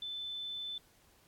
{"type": "tone", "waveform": "sine", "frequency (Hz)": 3520, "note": "A7", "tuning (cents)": 0, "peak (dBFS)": -38, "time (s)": [0.02, 0.78], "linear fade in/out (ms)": 2, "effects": ["pink hiss -66 dBFS RMS until 1.27 s", "AAC 64 kbps"]}